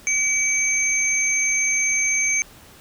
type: tone pair together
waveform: sine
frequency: 2293 / 6316 Hz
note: D7 / G8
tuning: -42 / +12 cents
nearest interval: octave + tritone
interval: 1754 cents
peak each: -20 dBFS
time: 0.07-2.42 s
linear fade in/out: 0 ms
effects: tanh soft clip ceiling -10 dBFS + pink hiss -47 dBFS RMS until 2.8 s